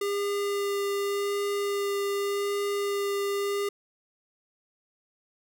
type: tone with vibrato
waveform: square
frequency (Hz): 402.8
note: G4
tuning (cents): +47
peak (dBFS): -27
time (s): 0.01-3.69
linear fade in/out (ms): 5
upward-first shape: sine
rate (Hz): 0.86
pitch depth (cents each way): 9
effects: none